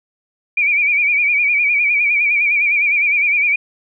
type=tone with vibrato; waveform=sine; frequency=2350 Hz; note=D7; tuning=1 cent sharp; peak=-12 dBFS; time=0.57-3.56 s; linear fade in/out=5 ms; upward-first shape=sine; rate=9.8 Hz; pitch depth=76 cents each way; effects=none